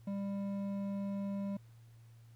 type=tone with hard clipping; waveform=triangle; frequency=198.6 Hz; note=G3; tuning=23 cents sharp; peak=-37 dBFS; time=0.07-1.57 s; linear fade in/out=5 ms; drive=12 dB; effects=added 115 Hz sine -55 dBFS peak until 2.35 s + pink hiss -71 dBFS RMS until 2.35 s